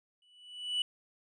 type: tone with exponential growth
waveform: triangle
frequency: 2960 Hz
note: F#7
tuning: in tune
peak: -25 dBFS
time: 0.22-0.82 s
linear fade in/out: 2 ms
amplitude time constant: 130 ms
effects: resampled to 22050 Hz